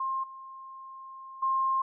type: tone with level steps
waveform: sine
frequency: 1062 Hz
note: C6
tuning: 25 cents sharp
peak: -28 / -42 / -24 dBFS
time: 0-1.82 s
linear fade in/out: 5 ms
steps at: 0.23 / 1.42 s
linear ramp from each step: 10 ms
effects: none